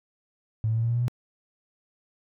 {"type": "tone with pitch steps", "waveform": "triangle", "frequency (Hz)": [110, 111.99, 114.01, 116.07, 118.17, 120.3, 122.48], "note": ["A2", "A2", "A#2", "A#2", "A#2", "B2", "B2"], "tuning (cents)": [0, 31, -38, -7, 24, -45, -14], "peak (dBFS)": -18, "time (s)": [0.64, 1.081], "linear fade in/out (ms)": 0, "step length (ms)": 63, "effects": ["tanh soft clip ceiling -20 dBFS"]}